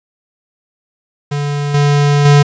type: tone with level steps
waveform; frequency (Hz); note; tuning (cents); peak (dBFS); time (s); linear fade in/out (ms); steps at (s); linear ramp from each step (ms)
square; 144.5; D3; -28; -16 / -9 / -5; 1.31-2.43; 10; 1.74 / 2.25; 5
effects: resampled to 16000 Hz + 7-bit